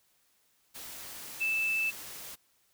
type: tone in noise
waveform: sine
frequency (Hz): 2637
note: E7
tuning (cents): 0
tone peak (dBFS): -27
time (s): 1.4-1.91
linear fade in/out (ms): 20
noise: white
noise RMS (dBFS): -44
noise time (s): 0.74-2.36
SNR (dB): +14
effects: white hiss -70 dBFS RMS until 2.73 s